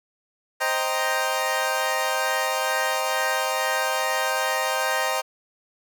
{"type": "chord", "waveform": "20% pulse", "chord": "C minor seventh", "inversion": "none", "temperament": "equal", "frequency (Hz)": [523.3, 622.3, 784, 932.3], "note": ["C5", "Eb5", "G5", "Bb5"], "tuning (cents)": [0, 0, 0, 0], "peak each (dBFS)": -23, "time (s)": [0.6, 5.22], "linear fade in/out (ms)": 20, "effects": []}